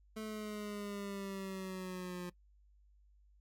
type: exponential sweep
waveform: 25% pulse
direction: down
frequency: 218.6 to 177.1 Hz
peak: -37 dBFS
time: 0.16-2.3 s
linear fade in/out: 10 ms
effects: noise-tail reverb RT60 0.1 s tail -20 dB re dry + added 50 Hz sine -63 dBFS peak until 3.4 s